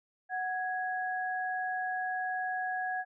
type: tone pair together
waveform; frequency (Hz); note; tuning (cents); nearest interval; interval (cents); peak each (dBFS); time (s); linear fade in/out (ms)
sine; 740 / 1661.2; F#5 / G#6; 0 / 0; octave + major second; 1400; -33 / -35; 0.29-3.05; 50
effects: none